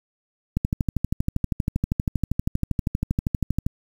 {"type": "click train", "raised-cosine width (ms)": 5, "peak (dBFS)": -9, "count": 40, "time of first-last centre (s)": [0.57, 3.665], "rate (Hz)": 12.6, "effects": ["7-bit"]}